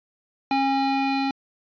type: tone pair together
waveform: square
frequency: 271.8 / 816 Hz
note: C#4 / G#5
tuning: -34 / -31 cents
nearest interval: octave + perfect fifth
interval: 1903 cents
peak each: -24 dBFS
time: 0.51-1.31 s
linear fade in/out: 2 ms
effects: resampled to 11025 Hz